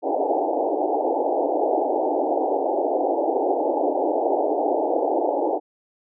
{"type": "band-pass noise", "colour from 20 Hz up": "white", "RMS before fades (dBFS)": -22, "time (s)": [0.02, 5.6], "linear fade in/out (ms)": 50, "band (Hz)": [280, 850], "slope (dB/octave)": 96, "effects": []}